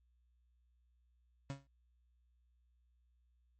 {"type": "tone with exponential decay", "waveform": "35% pulse", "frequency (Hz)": 138.1, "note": "C#3", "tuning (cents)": -6, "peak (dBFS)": -35, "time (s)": [1.5, 1.67], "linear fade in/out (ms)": 0, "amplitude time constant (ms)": 36, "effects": ["added 60 Hz sine -70 dBFS peak until 3.59 s", "MP3 32 kbps"]}